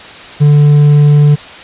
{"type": "tone with hard clipping", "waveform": "sine", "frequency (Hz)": 146.83, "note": "D3", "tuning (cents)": 0, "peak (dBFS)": -4, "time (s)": [0.4, 1.36], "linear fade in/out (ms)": 20, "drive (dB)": 3, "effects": ["white hiss -30 dBFS RMS until 1.63 s", "resampled to 8000 Hz"]}